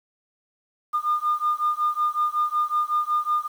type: beating tone pair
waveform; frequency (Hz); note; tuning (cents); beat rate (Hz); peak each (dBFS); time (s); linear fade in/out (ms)
sine; 1210 / 1215.4; D#6 / D#6; -49 / -41; 5.4; -23; 0.93-3.48; 20
effects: tanh soft clip ceiling -14 dBFS + 8-bit